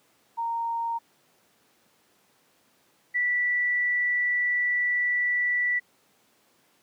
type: tone pair in turn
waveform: sine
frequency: 926 / 1962.1 Hz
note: A#5 / B6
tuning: -12 / -12 cents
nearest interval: octave + minor second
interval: 1300 cents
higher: second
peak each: -26 / -22 dBFS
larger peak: second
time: 0.37-0.99 / 3.14-5.8 s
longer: second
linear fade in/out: 20 ms
effects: pink hiss -64 dBFS RMS until 6.82 s + high-pass 200 Hz 12 dB/octave